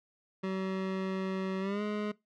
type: tone with pitch glide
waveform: 25% pulse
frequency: 189.9 to 209.5 Hz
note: F#3 to G#3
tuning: +45 to +15 cents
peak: -28 dBFS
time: 0.43-2.12 s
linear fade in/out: 10 ms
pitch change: +170 cents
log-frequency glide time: 1.6-1.82 s
effects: noise-tail reverb RT60 0.2 s tail -21 dB re dry + low-pass 3000 Hz 12 dB/octave